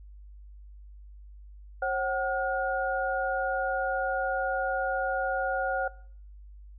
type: tone cluster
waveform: sine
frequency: 539 / 753 / 1432 Hz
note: C#5 / F#5 / F6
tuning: -49 / +30 / +43 cents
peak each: -30 dBFS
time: 1.82-5.88 s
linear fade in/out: 5 ms
effects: noise-tail reverb RT60 0.6 s tail -24 dB re dry + added 50 Hz sine -45 dBFS peak until 6.78 s